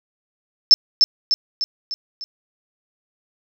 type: tone with echo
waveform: sine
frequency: 5274 Hz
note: E8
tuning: in tune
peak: -4 dBFS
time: 0.71-0.74 s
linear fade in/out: 0 ms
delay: 300 ms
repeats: 5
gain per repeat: -5 dB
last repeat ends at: 2.24 s
effects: none